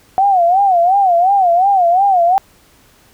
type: tone with vibrato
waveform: sine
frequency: 740 Hz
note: F#5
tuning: in tune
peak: -8 dBFS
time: 0.18-2.38 s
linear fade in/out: 0 ms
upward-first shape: sine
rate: 2.8 Hz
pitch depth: 150 cents each way
effects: pink hiss -49 dBFS RMS until 3.13 s